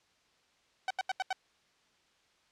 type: tone bursts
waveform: sawtooth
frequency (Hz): 758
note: F#5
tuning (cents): +42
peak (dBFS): -26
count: 5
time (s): 0.88-1.329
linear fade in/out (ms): 2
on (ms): 25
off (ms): 81
effects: white hiss -69 dBFS RMS until 2.51 s + low-pass 5000 Hz 12 dB/octave